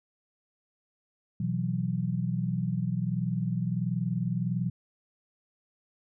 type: chord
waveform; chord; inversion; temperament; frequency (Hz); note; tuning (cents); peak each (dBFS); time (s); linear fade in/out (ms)
sine; B suspended fourth; none; equal; 123.47 / 164.81 / 185; B2 / E3 / F#3; 0 / 0 / 0; -31; 1.4-4.7; 5
effects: none